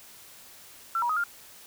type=tone with pitch steps; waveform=sine; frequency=1348 / 957 / 1257 / 1402 Hz; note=E6 / A#5 / D#6 / F6; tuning=+38 / +45 / +17 / +6 cents; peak=-24 dBFS; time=0.95-1.238 s; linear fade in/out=2 ms; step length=72 ms; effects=white hiss -50 dBFS RMS until 1.66 s